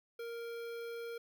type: tone with notch filter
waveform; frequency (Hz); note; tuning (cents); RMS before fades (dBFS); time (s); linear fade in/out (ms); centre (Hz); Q
square; 466.2; A#4; 0; -43; 0.19-1.18; 5; 7500; 0.8
effects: none